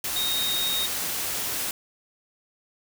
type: tone in noise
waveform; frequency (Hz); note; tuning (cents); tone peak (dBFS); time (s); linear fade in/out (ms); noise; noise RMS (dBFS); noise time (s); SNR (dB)
sine; 3729; A#7; 0; -25; 0.16-0.86; 2; white; -29; 0.04-1.71; +1
effects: none